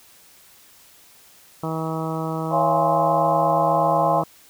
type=harmonic tone; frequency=160.5 Hz; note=E3; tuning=46 cents flat; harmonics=1 / 2 / 3 / 4 / 5 / 6 / 7 / 8; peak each=-27 / -30 / -32 / -33 / -34 / -35 / -35 / -36 dBFS; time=1.63-4.24 s; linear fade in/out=5 ms
type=chord; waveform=sine; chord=Db major seventh; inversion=none; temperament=equal with one note detuned; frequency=554.4 / 683.3 / 830.6 / 1046.5 Hz; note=Db5 / F5 / Ab5 / C6; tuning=0 / -38 / 0 / 0 cents; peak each=-24 / -21 / -22 / -23 dBFS; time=2.5-4.24 s; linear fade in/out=50 ms
effects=white hiss -51 dBFS RMS until 4.49 s

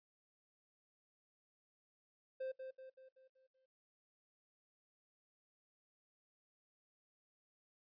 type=tone with echo; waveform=triangle; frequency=523.3 Hz; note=C5; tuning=in tune; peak=-38 dBFS; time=2.4-2.52 s; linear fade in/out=10 ms; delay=190 ms; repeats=6; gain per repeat=-6 dB; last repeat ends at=3.66 s; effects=noise-tail reverb RT60 0.2 s tail -23 dB re dry + resampled to 11025 Hz

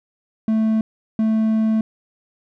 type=tone pair in turn; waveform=triangle; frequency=220 / 220 Hz; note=A3 / A3; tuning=0 / 0 cents; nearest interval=unison; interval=0 cents; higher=neither; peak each=-13 dBFS; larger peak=neither; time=0.48-0.81 / 1.19-1.81 s; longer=second; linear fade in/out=2 ms; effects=none

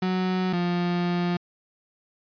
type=tone pair in turn; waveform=35% pulse; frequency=185 / 175.63 Hz; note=F#3 / F3; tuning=0 / +10 cents; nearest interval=minor second; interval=90 cents; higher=first; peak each=-21 dBFS; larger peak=neither; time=0.02-0.53 / 0.53-1.37 s; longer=second; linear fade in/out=5 ms; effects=resampled to 11025 Hz

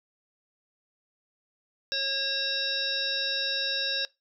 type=harmonic tone with a mistuned harmonic; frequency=544 Hz; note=C#5; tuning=33 cents flat; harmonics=1 / 3 / 5 / 7 / 9 / 10; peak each=-38 / -34 / -37 / -31 / -36 / -32 dBFS; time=1.92-4.05 s; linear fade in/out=0 ms; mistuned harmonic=9; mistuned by=-34 cents; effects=noise-tail reverb RT60 0.2 s tail -21 dB re dry

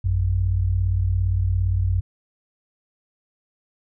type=tone pair together; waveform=sine; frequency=55.03 / 92.5 Hz; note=A1 / F#2; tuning=+1 / 0 cents; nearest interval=major sixth; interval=899 cents; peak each=-23 / -19 dBFS; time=0.04-2.01 s; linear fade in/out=10 ms; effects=none

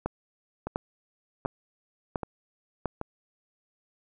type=two click trains; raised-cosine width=1 ms; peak=-14 / -18 dBFS; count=5 / 4; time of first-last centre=0.06-2.857 / 0.67-3.014 s; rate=1.43 / 1.28 Hz; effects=none

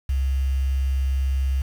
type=tone with quantisation; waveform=sine; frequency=66.9 Hz; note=C2; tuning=39 cents sharp; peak=-19 dBFS; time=0.09-1.62 s; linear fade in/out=5 ms; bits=7; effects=none

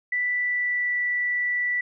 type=tone with pitch glide; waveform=sine; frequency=1975.5 to 1964.1 Hz; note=B6 to B6; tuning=0 to -10 cents; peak=-22 dBFS; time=0.12-1.81 s; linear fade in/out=5 ms; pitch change=-10 cents; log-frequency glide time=0.28-0.96 s; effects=none

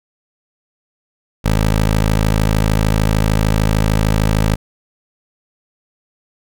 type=tone; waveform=15% pulse; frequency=53.3 Hz; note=G#1; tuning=46 cents sharp; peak=-6 dBFS; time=1.44-4.56 s; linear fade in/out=20 ms; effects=none

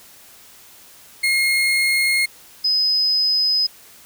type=tone pair in turn; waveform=35% pulse / sine; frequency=2146 / 5040 Hz; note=C7 / D#8; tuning=+43 / +21 cents; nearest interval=octave + minor third; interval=1478 cents; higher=second; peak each=-14 / -15 dBFS; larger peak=first; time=1.23-2.26 / 2.64-3.67 s; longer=neither; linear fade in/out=10 ms; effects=white hiss -46 dBFS RMS until 4.05 s

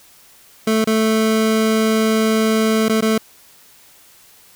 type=tone with dropouts; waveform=25% pulse; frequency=220 Hz; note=A3; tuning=in tune; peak=-10 dBFS; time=0.67-3.18 s; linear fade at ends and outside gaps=5 ms; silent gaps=0.844-0.871 / 2.885-2.894 / 3.009-3.023 s; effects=white hiss -48 dBFS RMS until 4.55 s

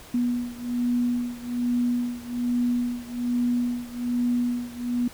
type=beating tone pair; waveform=sine; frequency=242.6 / 243.8 Hz; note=B3 / B3; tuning=-31 / -22 cents; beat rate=1.2 Hz; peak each=-25 / -27 dBFS; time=0.14-5.08 s; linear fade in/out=5 ms; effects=pink hiss -46 dBFS RMS until 5.13 s

